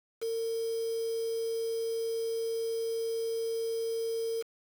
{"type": "tone with quantisation", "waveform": "sine", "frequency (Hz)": 455.5, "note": "A#4", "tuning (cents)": -40, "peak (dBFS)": -30, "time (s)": [0.21, 4.43], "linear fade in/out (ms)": 20, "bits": 7, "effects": []}